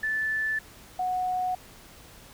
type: tone pair in turn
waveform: sine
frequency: 1752 / 734.7 Hz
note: A6 / F#5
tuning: -8 / -12 cents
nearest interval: octave + minor third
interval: 1504 cents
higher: first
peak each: -25 dBFS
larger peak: neither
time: 0.03-0.59 / 0.99-1.55 s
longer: neither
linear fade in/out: 5 ms
effects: pink hiss -50 dBFS RMS until 2.33 s